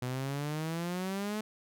sawtooth exponential sweep, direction up, 123.47 to 216.9 Hz, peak -29 dBFS, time 0.02-1.41 s, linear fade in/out 5 ms, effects none

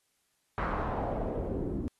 pink noise with low-pass filter sweep, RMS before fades -33 dBFS, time 0.58-1.88 s, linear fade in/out 0 ms, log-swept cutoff 1400 to 270 Hz, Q 2.3, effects white hiss -75 dBFS RMS until 1.99 s + AAC 32 kbps

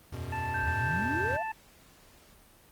square chord, E suspended second, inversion none, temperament equal with one note detuned, 82.41 / 93.09 / 123.47 Hz, E2 / F#2 / B2, 0 / +11 / 0 cents, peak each -40 dBFS, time 0.12-1.37 s, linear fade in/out 10 ms
harmonic tone, 880 Hz, A5, in tune, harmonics 1 / 2 / 3, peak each -33 / -39 / -43 dBFS, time 0.32-1.52 s, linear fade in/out 5 ms
sine tone with tremolo, 1568 Hz, G6, in tune, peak -30 dBFS, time 0.54-1.37 s, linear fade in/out 5 ms, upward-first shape triangle, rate 3.3 Hz, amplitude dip 30%
sine exponential sweep, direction up, 64.1 to 728 Hz, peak -32 dBFS, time 0.62-1.43 s, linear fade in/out 10 ms
effects pink hiss -58 dBFS RMS until 2.71 s + Opus 32 kbps

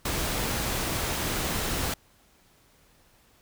pink noise, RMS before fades -29 dBFS, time 0.05-1.94 s, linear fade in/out 5 ms, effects pink hiss -61 dBFS RMS until 3.41 s

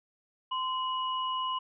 sine tone pair together, 1032 / 2921 Hz, C6 / F#7, -24 / -23 cents, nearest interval octave + tritone, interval 1801 cents, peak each -30 / -36 dBFS, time 0.51-1.59 s, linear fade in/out 10 ms, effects none

